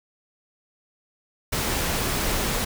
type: noise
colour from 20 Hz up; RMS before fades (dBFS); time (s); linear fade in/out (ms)
pink; -25; 1.52-2.65; 10
effects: none